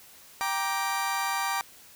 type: chord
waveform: 30% pulse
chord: G minor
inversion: none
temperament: just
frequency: 784 / 940.8 / 1176 Hz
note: G5 / Bb5 / D6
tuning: 0 / +16 / +2 cents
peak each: -29 dBFS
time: 0.41-1.61 s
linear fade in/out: 0 ms
effects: white hiss -52 dBFS RMS until 1.95 s